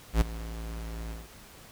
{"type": "tone with ADSR envelope", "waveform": "square", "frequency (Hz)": 56, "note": "A1", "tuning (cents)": 31, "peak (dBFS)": -18, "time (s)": [0.13, 1.29], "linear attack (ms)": 82, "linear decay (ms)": 10, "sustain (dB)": -18, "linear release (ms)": 180, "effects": ["pink hiss -51 dBFS RMS until 1.71 s"]}